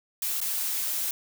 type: noise with dropouts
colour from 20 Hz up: blue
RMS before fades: -29 dBFS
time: 0.22-1.11 s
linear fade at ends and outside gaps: 2 ms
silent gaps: 0.404-0.413 s
effects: none